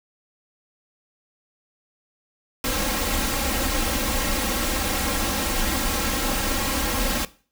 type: noise with comb filter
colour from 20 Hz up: pink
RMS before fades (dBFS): -24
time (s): 2.64-7.25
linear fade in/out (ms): 2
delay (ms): 3.7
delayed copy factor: +0.8
effects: noise-tail reverb RT60 0.4 s tail -18 dB re dry